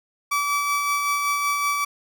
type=tone with tremolo; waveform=30% pulse; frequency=1152 Hz; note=D6; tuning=34 cents flat; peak=-17 dBFS; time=0.31-1.85 s; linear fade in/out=10 ms; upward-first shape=sine; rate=5.3 Hz; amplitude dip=30%; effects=none